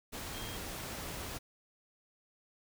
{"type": "tone in noise", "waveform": "sine", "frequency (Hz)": 3224, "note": "G7", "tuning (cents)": 48, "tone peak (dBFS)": -48, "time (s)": [0.33, 0.57], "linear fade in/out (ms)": 20, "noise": "pink", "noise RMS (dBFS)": -42, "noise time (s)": [0.12, 1.39], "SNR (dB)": -9, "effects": []}